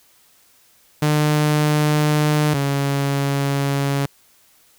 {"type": "tone pair in turn", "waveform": "sawtooth", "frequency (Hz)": [150.5, 139.84], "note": ["D3", "C#3"], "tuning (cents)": [43, 16], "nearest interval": "minor second", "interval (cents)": 127, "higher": "first", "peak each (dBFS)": [-11, -14], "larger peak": "first", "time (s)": [[1.02, 2.54], [2.54, 4.06]], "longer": "neither", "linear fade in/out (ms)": 5, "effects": ["white hiss -55 dBFS RMS until 4.78 s"]}